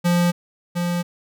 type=tone pair in turn; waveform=square; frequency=174.61 / 174.61 Hz; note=F3 / F3; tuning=0 / 0 cents; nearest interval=unison; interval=0 cents; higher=neither; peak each=-16 / -21 dBFS; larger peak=first; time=0.04-0.32 / 0.75-1.03 s; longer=neither; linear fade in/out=20 ms; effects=none